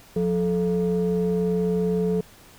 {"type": "ring-modulated tone", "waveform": "triangle", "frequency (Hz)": 127.6, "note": "C3", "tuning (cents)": -43, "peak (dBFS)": -15, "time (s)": [0.16, 2.21], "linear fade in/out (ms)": 5, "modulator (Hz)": 307, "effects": ["pink hiss -50 dBFS RMS until 2.58 s"]}